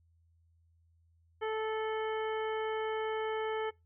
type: harmonic tone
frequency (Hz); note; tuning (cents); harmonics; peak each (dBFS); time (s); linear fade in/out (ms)
437.5; A4; -10; 1 / 2 / 3 / 4 / 5 / 7; -33 / -39 / -43 / -45 / -47 / -50; 1.41-3.71; 20
effects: noise-tail reverb RT60 0.2 s tail -22 dB re dry + added 83 Hz sine -65 dBFS peak until 3.85 s